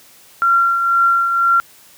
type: tone with tremolo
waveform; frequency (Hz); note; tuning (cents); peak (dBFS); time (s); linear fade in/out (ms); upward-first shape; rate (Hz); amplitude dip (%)
sine; 1373; F6; -30; -9; 0.42-1.6; 0; triangle; 2; 50
effects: white hiss -46 dBFS RMS until 1.97 s + high-pass 60 Hz 12 dB/octave